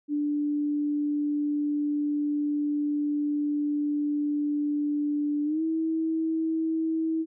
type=tone with pitch glide; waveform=sine; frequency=293.7 to 322.1 Hz; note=D4 to E4; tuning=0 to -40 cents; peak=-24 dBFS; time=0.08-7.26 s; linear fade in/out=50 ms; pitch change=+160 cents; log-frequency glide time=5.44-5.62 s; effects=none